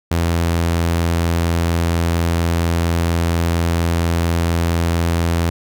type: tone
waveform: sawtooth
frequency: 84.3 Hz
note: E2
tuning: 39 cents sharp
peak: -11 dBFS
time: 0.11-5.5 s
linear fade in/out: 5 ms
effects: none